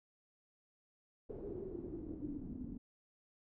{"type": "noise with low-pass filter sweep", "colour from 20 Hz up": "pink", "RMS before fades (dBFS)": -45, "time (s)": [1.29, 2.78], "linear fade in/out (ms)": 10, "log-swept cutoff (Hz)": [430, 240], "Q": 8.6, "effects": []}